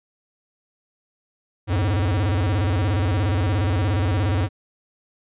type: tone with vibrato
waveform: square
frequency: 96 Hz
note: G2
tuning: 36 cents flat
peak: -19 dBFS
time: 1.67-4.49 s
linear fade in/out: 50 ms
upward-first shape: square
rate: 17 Hz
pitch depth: 180 cents each way
effects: resampled to 8000 Hz